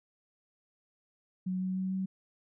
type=tone with pitch steps; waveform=sine; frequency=185 / 186.5 / 188.02 / 189.54 Hz; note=F#3 / F#3 / F#3 / F#3; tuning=0 / +14 / +28 / +42 cents; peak=-30 dBFS; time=1.46-2.06 s; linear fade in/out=10 ms; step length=150 ms; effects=none